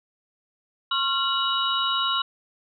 sine tone cluster, 1080 / 1375 / 2942 / 3818 Hz, C#6 / F6 / F#7 / A#7, -45 / -27 / -11 / +41 cents, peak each -27 dBFS, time 0.91-2.22 s, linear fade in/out 5 ms, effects none

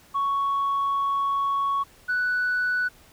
sine tone pair in turn, 1112 / 1484.3 Hz, C#6 / F#6, +5 / +5 cents, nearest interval perfect fourth, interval 500 cents, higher second, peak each -20 dBFS, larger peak neither, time 0.14-1.84 / 2.08-2.89 s, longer first, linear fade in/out 20 ms, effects tanh soft clip ceiling -19 dBFS + pink hiss -54 dBFS RMS until 3.12 s

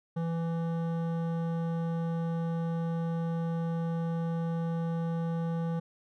triangle tone with hard clipping, 166.3 Hz, E3, 16 cents sharp, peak -31 dBFS, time 0.16-5.8 s, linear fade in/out 10 ms, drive 17 dB, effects none

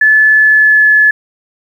sine tone with pitch glide, 1731 to 1717.1 Hz, A6 to A6, -29 to -43 cents, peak -4 dBFS, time 0.01-1.11 s, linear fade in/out 5 ms, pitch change -14 cents, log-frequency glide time 0.29-0.91 s, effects 7-bit

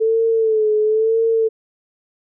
sine tone with vibrato, 440 Hz, A4, in tune, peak -13 dBFS, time 0-1.49 s, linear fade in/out 20 ms, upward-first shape sine, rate 1 Hz, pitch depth 55 cents each way, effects none

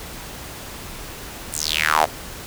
sawtooth tone with high-pass filter sweep, 77.78 Hz, D#2, in tune, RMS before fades -20 dBFS, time 1.52-2.06 s, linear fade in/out 20 ms, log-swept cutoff 9400 to 630 Hz, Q 4.7, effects pink hiss -35 dBFS RMS until 2.46 s

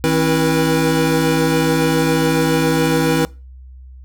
square tone cluster, 158.9 / 268.4 / 328.4 / 483.9 Hz, D#3 / C4 / E4 / B4, +37 / +44 / -6 / -35 cents, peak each -20 dBFS, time 0.04-3.25 s, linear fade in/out 0 ms, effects noise-tail reverb RT60 0.3 s tail -23 dB re dry + added 64 Hz sine -35 dBFS peak until 4.04 s

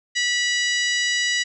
harmonic tone, 975 Hz, B5, 23 cents flat, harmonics 2 / 3 / 4 / 5 / 6 / 7 / 8, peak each -22 / -26 / -28 / -30 / -32 / -33 / -34 dBFS, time 0.15-1.44 s, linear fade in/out 20 ms, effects none

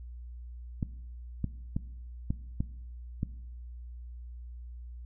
clicks, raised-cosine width 5 ms, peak -17 dBFS, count 6, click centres 0.828 / 1.443 / 1.765 / 2.305 / 2.605 / 3.231 s, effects noise-tail reverb RT60 0.9 s tail -19 dB re dry + added 60 Hz sine -41 dBFS peak until 5.05 s

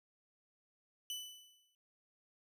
sawtooth tone with exponential decay, 2989 Hz, F#7, 17 cents sharp, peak -35 dBFS, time 1.1-1.75 s, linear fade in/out 1 ms, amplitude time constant 140 ms, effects noise-tail reverb RT60 0.2 s tail -23 dB re dry

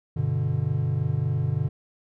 triangle chord, G major, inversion none, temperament equal, 98 / 123.47 / 146.83 Hz, G2 / B2 / D3, 0 / 0 / 0 cents, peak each -27 / -24 / -24 dBFS, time 0.16-1.69 s, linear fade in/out 10 ms, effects none

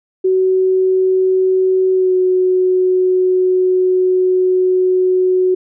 sine tone with pitch glide, 374.9 to 369.1 Hz, F#4 to F#4, +23 to -4 cents, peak -10 dBFS, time 0.24-5.55 s, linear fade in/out 10 ms, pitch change -27 cents, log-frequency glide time 1.93-2.14 s, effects none

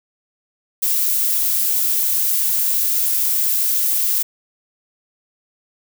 violet noise, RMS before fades -18 dBFS, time 0.82-4.23 s, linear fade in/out 10 ms, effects none

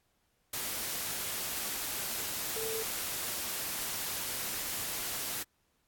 sine tone in noise, 445.4 Hz, A4, 21 cents sharp, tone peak -36 dBFS, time 2.56-2.83 s, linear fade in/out 5 ms, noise white, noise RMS -36 dBFS, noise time 0.53-5.43 s, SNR -3 dB, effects pink hiss -75 dBFS RMS until 5.87 s + AAC 64 kbps

